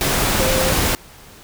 sine tone in noise, 523.3 Hz, C5, in tune, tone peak -20 dBFS, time 0.4-0.72 s, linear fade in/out 0 ms, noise pink, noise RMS -18 dBFS, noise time 0.01-0.95 s, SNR -5 dB, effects pink hiss -43 dBFS RMS until 1.43 s

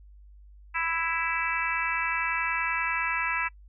harmonic tone, 330.4 Hz, E4, 4 cents sharp, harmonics 3 / 4 / 5 / 6 / 7 / 8, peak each -33 / -33 / -33 / -33 / -33 / -33 dBFS, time 0.74-3.49 s, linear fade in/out 20 ms, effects noise-tail reverb RT60 0.1 s tail -25 dB re dry + added 50 Hz sine -48 dBFS peak until 3.68 s

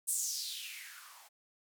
violet noise with band-pass filter sweep, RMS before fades -40 dBFS, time 0.07-1.29 s, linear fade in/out 20 ms, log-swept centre 9300 to 740 Hz, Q 4.3, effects none

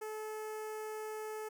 sawtooth tone with notch filter, 431.9 Hz, A4, 32 cents flat, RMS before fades -42 dBFS, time 0.01-1.49 s, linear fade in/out 10 ms, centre 3800 Hz, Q 0.72, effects none

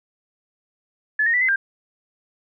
sine tone with pitch steps, 1723 / 1852 / 1969 / 2046 / 1593 Hz, A6 / A#6 / B6 / C7 / G6, -37 / -12 / -6 / -39 / +27 cents, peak -16 dBFS, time 1.19-1.56 s, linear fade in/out 5 ms, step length 74 ms, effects none

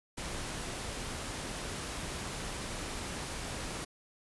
pink noise, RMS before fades -39 dBFS, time 0.17-3.85 s, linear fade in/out 10 ms, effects resampled to 24000 Hz

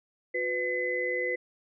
sine tone cluster, 361.4 / 500 / 2025 Hz, F#4 / B4 / B6, -41 / +21 / +43 cents, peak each -35 / -31 / -30 dBFS, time 0.34-1.36 s, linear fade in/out 10 ms, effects none

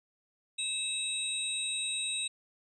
sine tone cluster, 2618 / 3815 / 8250 Hz, E7 / A#7 / C9, -13 / +39 / -25 cents, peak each -38 / -34 / -36 dBFS, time 0.58-2.28 s, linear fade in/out 10 ms, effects none

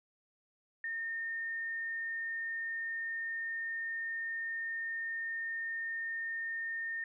sine tone, 1825 Hz, A#6, 37 cents flat, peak -35 dBFS, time 0.84-7.04 s, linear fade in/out 2 ms, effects none

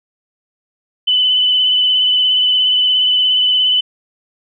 sine tone with vibrato, 3008 Hz, F#7, 28 cents sharp, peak -10 dBFS, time 1.07-3.81 s, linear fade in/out 10 ms, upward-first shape sine, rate 17 Hz, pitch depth 24 cents each way, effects none

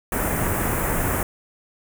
pink band-stop noise, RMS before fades -23 dBFS, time 0.12-1.23 s, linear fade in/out 2 ms, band 2100 to 8400 Hz, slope 24 dB/octave, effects none

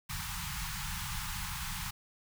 pink band-stop noise, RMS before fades -38 dBFS, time 0.09-1.91 s, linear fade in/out 10 ms, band 190 to 810 Hz, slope 96 dB/octave, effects none

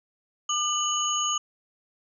sine tone cluster, 1202 / 2977 / 6630 Hz, D6 / F#7 / G#8, +40 / +10 / -4 cents, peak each -28 dBFS, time 0.49-1.38 s, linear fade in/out 5 ms, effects none

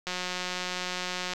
click train, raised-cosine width 0.2 ms, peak -15 dBFS, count 230, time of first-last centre 0.07-1.335 s, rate 181 Hz, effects none

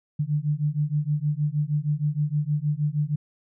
sine beating tone pair, 145.7 / 152.1 Hz, D3 / D#3, -13 / -39 cents, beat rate 6.4 Hz, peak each -25 / -25 dBFS, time 0.19-3.16 s, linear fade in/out 10 ms, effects none

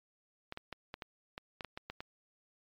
clicks, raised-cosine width 0.3 ms, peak -25 dBFS, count 11, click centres 0.524 / 0.574 / 0.727 / 0.941 / 1.022 / 1.379 / 1.608 / 1.647 / 1.775 / 1.9 / 2.005 s, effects MP3 96 kbps

